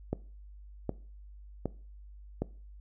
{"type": "click train", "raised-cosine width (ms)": 2, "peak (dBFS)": -17, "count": 4, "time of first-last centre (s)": [0.13, 2.42], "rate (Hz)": 1.31, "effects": ["noise-tail reverb RT60 0.4 s tail -20 dB re dry", "added 50 Hz sine -47 dBFS peak until 2.8 s"]}